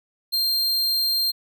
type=tone; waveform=45% pulse; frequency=4186 Hz; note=C8; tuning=in tune; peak=-19 dBFS; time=0.32-1.32 s; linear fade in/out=20 ms; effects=none